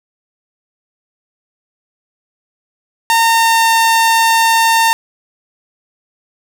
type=tone with pitch glide; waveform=sawtooth; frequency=914 to 908.7 Hz; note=A#5 to A#5; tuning=-34 to -44 cents; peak=-5 dBFS; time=3.1-4.93 s; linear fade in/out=0 ms; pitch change=-10 cents; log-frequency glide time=3.22-3.7 s; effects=none